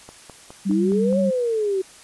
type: click train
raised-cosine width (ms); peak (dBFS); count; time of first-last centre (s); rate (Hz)
1; -25; 6; 0.09-1.127; 4.82
type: tone with vibrato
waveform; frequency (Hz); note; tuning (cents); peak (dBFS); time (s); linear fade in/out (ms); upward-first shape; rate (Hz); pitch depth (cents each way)
sine; 195.2; G3; -7; -19; 0.65-1.31; 20; square; 17; 12
type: exponential two-way sweep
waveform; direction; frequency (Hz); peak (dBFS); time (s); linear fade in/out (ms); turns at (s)
sine; up then down; 293.7 to 565 to 372.5; -19; 0.69-1.82; 10; 1.19
effects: white hiss -46 dBFS RMS until 2.03 s + resampled to 24000 Hz